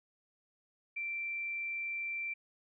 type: tone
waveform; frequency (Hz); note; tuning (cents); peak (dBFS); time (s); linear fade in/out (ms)
sine; 2349; D7; 0; -35; 0.96-2.34; 10
effects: none